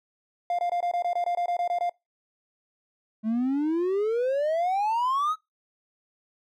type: tone bursts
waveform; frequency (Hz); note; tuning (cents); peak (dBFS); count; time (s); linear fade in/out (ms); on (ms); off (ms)
triangle; 701; F5; +6; -21; 13; 0.5-1.895; 2; 87; 22
type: exponential sweep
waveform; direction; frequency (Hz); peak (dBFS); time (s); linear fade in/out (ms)
triangle; up; 213.1 to 1300; -20; 3.23-5.36; 50
effects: noise-tail reverb RT60 0.2 s tail -25 dB re dry + tanh soft clip ceiling -16 dBFS